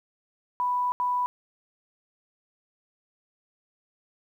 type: tone bursts at uneven times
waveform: sine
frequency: 987.8 Hz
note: B5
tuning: in tune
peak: -23 dBFS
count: 2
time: 0.6-0.92 / 1-1.26 s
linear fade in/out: 0 ms
effects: 10-bit